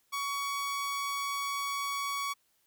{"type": "tone", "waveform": "sawtooth", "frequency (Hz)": 1124, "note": "C#6", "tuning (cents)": 24, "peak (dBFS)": -28, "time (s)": [0.12, 2.34], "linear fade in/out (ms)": 20, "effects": ["white hiss -72 dBFS RMS until 2.66 s"]}